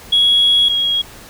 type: tone pair in turn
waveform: sine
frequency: 3332 / 3298 Hz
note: G#7 / G#7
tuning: +5 / -13 cents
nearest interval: unison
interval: 18 cents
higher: first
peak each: -8 / -13 dBFS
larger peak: first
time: 0.12-0.69 / 0.69-1.02 s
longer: first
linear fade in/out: 10 ms
effects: tanh soft clip ceiling -5 dBFS + pink hiss -38 dBFS RMS until 1.29 s